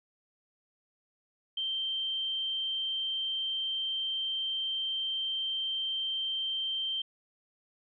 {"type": "tone", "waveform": "sine", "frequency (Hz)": 3136, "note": "G7", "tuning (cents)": 0, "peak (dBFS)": -30, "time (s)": [1.57, 7.02], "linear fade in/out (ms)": 5, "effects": []}